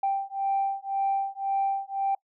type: beating tone pair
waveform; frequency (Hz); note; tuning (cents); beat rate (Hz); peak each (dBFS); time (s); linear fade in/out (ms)
sine; 784 / 785.9; G5 / G5; 0 / +4; 1.9; -27; 0.03-2.15; 5
effects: noise-tail reverb RT60 0.1 s tail -24 dB re dry + tanh soft clip ceiling -18 dBFS